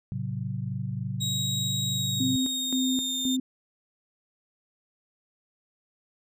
sine chord, F# diminished, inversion first, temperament equal with one note detuned, 110 / 133.33 / 185 Hz, A2 / C3 / F#3, 0 / +33 / 0 cents, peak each -33 / -32 / -35 dBFS, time 0.12-2.36 s, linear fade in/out 0 ms
30% pulse tone with pitch glide, 3808 to 3630 Hz, A#7 to A#7, +36 to -47 cents, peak -25 dBFS, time 1.2-3.37 s, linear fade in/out 20 ms, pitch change -83 cents, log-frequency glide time 1.89-3.22 s
sine tone with tremolo, 258.9 Hz, C4, 18 cents flat, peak -24 dBFS, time 2.2-3.4 s, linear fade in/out 5 ms, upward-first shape square, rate 1.9 Hz, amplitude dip 75%
effects none

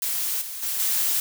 blue noise with level steps, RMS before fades -26 / -34 / -27 / -23 dBFS, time 0.02-1.2 s, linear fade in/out 2 ms, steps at 0.41 / 0.62 / 0.79 s, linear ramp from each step 10 ms, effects none

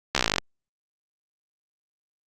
slowing click train, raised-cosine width 0.2 ms, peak -3 dBFS, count 14, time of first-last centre 0.15-0.383 s, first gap 14 ms, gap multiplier 1.04, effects Opus 48 kbps

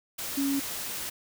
sine tone in noise, 277.2 Hz, C#4, in tune, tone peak -25 dBFS, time 0.37-0.6 s, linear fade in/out 10 ms, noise white, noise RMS -35 dBFS, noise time 0.18-1.1 s, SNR +7 dB, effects none

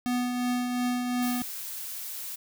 square tone with tremolo, 246.7 Hz, B3, 2 cents flat, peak -25 dBFS, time 0.06-1.42 s, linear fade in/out 0 ms, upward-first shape triangle, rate 2.8 Hz, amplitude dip 40%
blue noise, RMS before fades -37 dBFS, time 1.22-2.36 s, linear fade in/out 10 ms
effects none

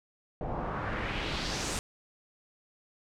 pink noise with low-pass filter sweep, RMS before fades -34 dBFS, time 0.41-1.79 s, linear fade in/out 0 ms, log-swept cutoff 660 to 8800 Hz, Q 1.8, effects none

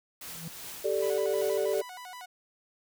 white noise with tremolo, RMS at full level -41 dBFS, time 0.21-1.81 s, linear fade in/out 5 ms, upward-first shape triangle, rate 2.6 Hz, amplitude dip 45%
triangle tone with exponential growth, 164.81 Hz, E3, in tune, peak -32 dBFS, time 0.22-0.48 s, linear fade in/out 2 ms, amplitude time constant 55 ms
sine chord, G suspended second, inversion none, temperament equal, 392 / 440 / 587.3 Hz, G4 / A4 / D5, 0 / 0 / 0 cents, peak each -30 dBFS, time 0.84-1.82 s, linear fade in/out 10 ms
sawtooth tone with vibrato, 853 Hz, G#5, 46 cents sharp, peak -38 dBFS, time 1.02-2.26 s, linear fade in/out 10 ms, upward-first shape square, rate 6.3 Hz, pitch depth 260 cents each way
effects none

